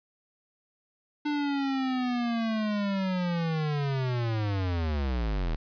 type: linear sweep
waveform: square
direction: down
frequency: 298.3 to 37.21 Hz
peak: -27 dBFS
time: 1.25-5.56 s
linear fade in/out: 10 ms
effects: resampled to 11025 Hz + 10-bit